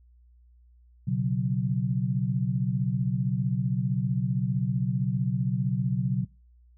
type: chord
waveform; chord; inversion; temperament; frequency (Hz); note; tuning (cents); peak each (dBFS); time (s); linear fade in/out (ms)
sine; B suspended second; none; just; 123.47 / 138.9 / 185.21; B2 / C#3 / F#3; 0 / +4 / +2; -28; 1.07-6.25; 10
effects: noise-tail reverb RT60 0.3 s tail -23 dB re dry + added 60 Hz sine -54 dBFS peak until 6.77 s